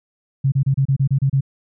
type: tone bursts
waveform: sine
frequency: 136 Hz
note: C#3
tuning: 33 cents flat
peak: -13 dBFS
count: 9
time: 0.44-1.409 s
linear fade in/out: 10 ms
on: 81 ms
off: 30 ms
effects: none